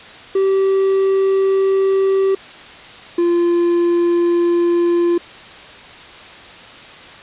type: tone pair in turn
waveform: triangle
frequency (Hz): 386.8 / 345.4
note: G4 / F4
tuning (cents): -23 / -19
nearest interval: major second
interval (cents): 196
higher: first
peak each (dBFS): -10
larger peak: neither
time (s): 0.35-2.35 / 3.18-5.18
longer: neither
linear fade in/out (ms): 5
effects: white hiss -37 dBFS RMS until 7.22 s + resampled to 8000 Hz